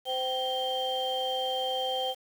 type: tone cluster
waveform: sine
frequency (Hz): 517 / 773 / 3161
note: C5 / G5 / G7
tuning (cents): -21 / -24 / +14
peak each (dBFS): -31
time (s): 0.05-2.15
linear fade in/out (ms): 50
effects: tanh soft clip ceiling -22 dBFS + 8-bit